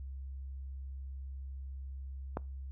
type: click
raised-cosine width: 1 ms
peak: -20 dBFS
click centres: 2.371 s
effects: noise-tail reverb RT60 0.3 s tail -25 dB re dry + added 67 Hz sine -40 dBFS peak until 2.71 s